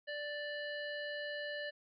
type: harmonic tone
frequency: 587.3 Hz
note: D5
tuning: in tune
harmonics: 1 / 3 / 5 / 7 / 8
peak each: -42 / -42 / -49 / -52 / -61 dBFS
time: 0.07-1.71 s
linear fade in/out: 20 ms
effects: none